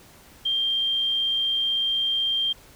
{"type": "tone", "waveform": "sine", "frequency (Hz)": 3179, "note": "G7", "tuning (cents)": 24, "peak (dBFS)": -21, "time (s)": [0.45, 2.53], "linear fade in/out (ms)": 10, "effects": ["pink hiss -51 dBFS RMS until 2.75 s"]}